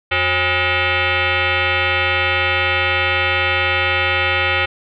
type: tone with frequency modulation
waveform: sine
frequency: 364.7 Hz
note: F#4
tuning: 25 cents flat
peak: -14 dBFS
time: 0.11-4.66 s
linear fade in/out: 10 ms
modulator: 452 Hz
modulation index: 6.1
effects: none